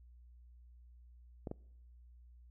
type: clicks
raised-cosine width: 2 ms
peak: -27 dBFS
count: 2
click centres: 1.472 / 1.514 s
effects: noise-tail reverb RT60 0.8 s tail -25 dB re dry + added 60 Hz sine -56 dBFS peak until 2.5 s